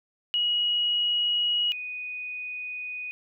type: tone pair in turn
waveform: sine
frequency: 2903 / 2484 Hz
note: F#7 / D#7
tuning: -34 / -3 cents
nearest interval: minor third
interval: 269 cents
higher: first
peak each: -22 / -32 dBFS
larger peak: first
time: 0.34-1.72 / 1.72-3.11 s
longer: second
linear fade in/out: 0 ms
effects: none